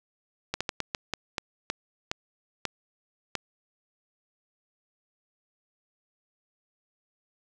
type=slowing click train; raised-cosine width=0.2 ms; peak=-11 dBFS; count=11; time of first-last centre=0.54-3.353 s; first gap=66 ms; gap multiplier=1.3; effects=none